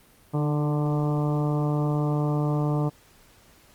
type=harmonic tone with a mistuned harmonic; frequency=148 Hz; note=D3; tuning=14 cents sharp; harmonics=1 / 2 / 3 / 4 / 5 / 6 / 7 / 8; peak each=-23 / -29 / -33 / -35 / -37 / -39 / -40 / -41 dBFS; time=0.33-2.9 s; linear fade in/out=20 ms; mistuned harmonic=2; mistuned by=+25 cents; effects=pink hiss -56 dBFS RMS until 3.74 s + Opus 32 kbps